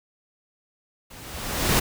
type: noise with level ramp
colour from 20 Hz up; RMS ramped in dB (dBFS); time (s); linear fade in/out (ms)
pink; -45 to -18; 1.1-1.8; 10
effects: none